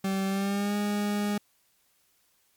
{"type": "tone with pitch glide", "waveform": "40% pulse", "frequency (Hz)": [193.3, 206], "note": ["G3", "G#3"], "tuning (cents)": [-24, -14], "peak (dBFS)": -25, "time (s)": [0.04, 1.38], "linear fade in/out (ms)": 5, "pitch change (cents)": 110, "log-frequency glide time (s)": [0.27, 0.76], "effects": ["white hiss -68 dBFS RMS until 2.56 s", "MP3 96 kbps"]}